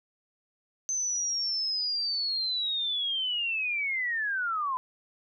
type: linear sweep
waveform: sine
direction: down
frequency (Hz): 6210 to 1000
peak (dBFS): -27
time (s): 0.89-4.77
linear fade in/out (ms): 0
effects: none